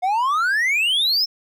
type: exponential sweep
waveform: triangle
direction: up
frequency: 710 to 5400 Hz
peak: -15 dBFS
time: 0.02-1.26 s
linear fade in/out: 20 ms
effects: none